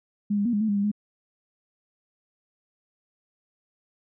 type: tone with pitch steps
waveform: sine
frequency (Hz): 205.8 / 202.6 / 239.5 / 206.1 / 219.1 / 203.2 / 201 / 208.2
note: G#3 / G#3 / A#3 / G#3 / A3 / G#3 / G3 / G#3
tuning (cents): -16 / -43 / +47 / -13 / -7 / -38 / +44 / +5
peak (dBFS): -21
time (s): 0.3-0.916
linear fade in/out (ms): 10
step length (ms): 77
effects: none